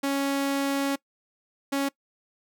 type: tone pair in turn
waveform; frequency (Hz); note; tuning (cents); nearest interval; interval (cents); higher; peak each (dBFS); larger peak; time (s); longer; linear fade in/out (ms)
sawtooth; 277.2 / 277.2; C#4 / C#4; 0 / 0; unison; 0; neither; -20; neither; 0.03-0.96 / 1.72-1.89; first; 10
effects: noise-tail reverb RT60 0.1 s tail -22 dB re dry